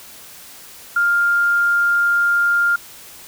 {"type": "tone", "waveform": "sine", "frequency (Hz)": 1402, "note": "F6", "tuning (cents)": 6, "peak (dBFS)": -13, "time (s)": [0.96, 2.76], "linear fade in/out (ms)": 5, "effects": ["white hiss -40 dBFS RMS until 3.27 s"]}